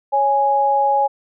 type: tone pair together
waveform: sine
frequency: 554.4 / 830.7 Hz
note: C#5 / G#5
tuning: 0 / 0 cents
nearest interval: perfect fifth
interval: 700 cents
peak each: -20 / -14 dBFS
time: 0.12-1.08 s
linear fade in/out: 20 ms
effects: none